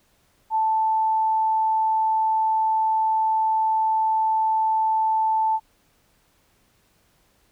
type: tone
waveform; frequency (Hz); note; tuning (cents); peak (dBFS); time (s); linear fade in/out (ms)
sine; 880; A5; 0; -18; 0.5-5.6; 50
effects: pink hiss -63 dBFS RMS until 7.51 s